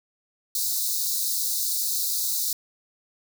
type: high-pass noise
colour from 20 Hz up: white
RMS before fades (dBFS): -26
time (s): 0.55-2.53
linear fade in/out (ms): 2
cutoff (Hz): 3800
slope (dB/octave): 96
effects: none